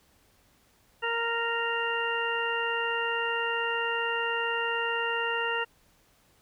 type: harmonic tone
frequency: 464.4 Hz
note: A#4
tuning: 7 cents flat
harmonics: 1 / 2 / 3 / 4 / 6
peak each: -33 / -33 / -33 / -33 / -33 dBFS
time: 1.02-5.65 s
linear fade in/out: 20 ms
effects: pink hiss -64 dBFS RMS until 6.41 s